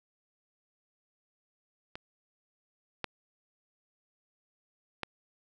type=clicks; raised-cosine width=0.3 ms; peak=-24 / -16 / -17 dBFS; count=3; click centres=1.955 / 3.043 / 5.033 s; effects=none